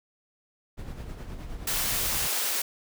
brown noise with tremolo, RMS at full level -36 dBFS, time 0.77-2.28 s, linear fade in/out 20 ms, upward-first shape sine, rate 9.6 Hz, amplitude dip 45%
white high-pass noise, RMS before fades -28 dBFS, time 1.67-2.62 s, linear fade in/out 5 ms, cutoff 390 Hz, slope 12 dB/octave
effects none

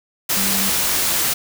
sine tone in noise, 196 Hz, G3, in tune, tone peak -25 dBFS, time 0.36-0.7 s, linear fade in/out 10 ms, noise white, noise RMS -19 dBFS, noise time 0.29-1.34 s, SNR -9 dB, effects none

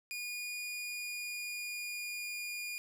sawtooth tone with pitch glide, 2443 to 2429 Hz, D#7 to D#7, -32 to -42 cents, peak -35 dBFS, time 0.11-2.78 s, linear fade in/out 0 ms, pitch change -10 cents, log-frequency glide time 0.74-2.44 s, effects none

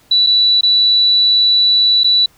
sine tone with dropouts, 3951 Hz, B7, in tune, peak -8 dBFS, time 0.11-2.26 s, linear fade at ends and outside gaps 5 ms, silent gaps 0.265-0.269 / 0.61-0.631 / 2.035-2.043 s, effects pink hiss -51 dBFS RMS until 2.37 s

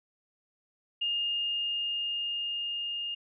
sine tone with level ramp, 2830 Hz, F7, 22 cents sharp, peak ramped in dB -27 to -32 dBFS, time 1.01-3.15 s, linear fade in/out 10 ms, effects none

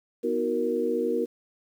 sine chord, B major seventh, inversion none, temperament equal with one note detuned, 246.9 / 317.5 / 370 / 466.2 Hz, B3 / D#4 / F#4 / A#4, 0 / +35 / 0 / 0 cents, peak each -31 / -32 / -30 / -26 dBFS, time 0.23-1.26 s, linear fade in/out 20 ms, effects 9-bit

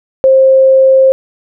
sine tone, 530 Hz, C5, 22 cents sharp, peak -3 dBFS, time 0.24-1.12 s, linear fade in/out 0 ms, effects none

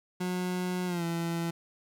30% pulse tone with pitch glide, 181.3 to 168.18 Hz, F#3 to E3, -35 to +35 cents, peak -27 dBFS, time 0.2-1.51 s, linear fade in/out 10 ms, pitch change -130 cents, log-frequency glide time 0.86-1.04 s, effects none

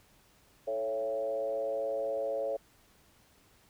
sine tone with frequency modulation, 554.4 Hz, C#5, in tune, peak -30 dBFS, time 0.67-2.57 s, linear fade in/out 10 ms, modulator 116 Hz, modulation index 0.88, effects pink hiss -64 dBFS RMS until 3.69 s

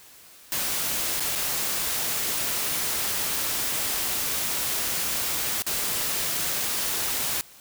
white noise with dropouts, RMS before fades -27 dBFS, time 0.52-7.41 s, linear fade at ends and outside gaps 0 ms, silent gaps 1.198-1.204 / 1.352-1.357 / 5.621-5.666 s, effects white hiss -50 dBFS RMS until 7.6 s

